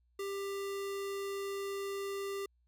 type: tone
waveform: square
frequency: 395.9 Hz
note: G4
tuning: 17 cents sharp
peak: -37 dBFS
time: 0.19-2.46 s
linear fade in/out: 5 ms
effects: added 60 Hz sine -69 dBFS peak until 2.67 s